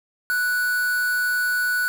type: tone with quantisation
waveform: triangle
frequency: 1479 Hz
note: F#6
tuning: 1 cent flat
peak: -18 dBFS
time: 0.3-1.88 s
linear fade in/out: 0 ms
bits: 5
effects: none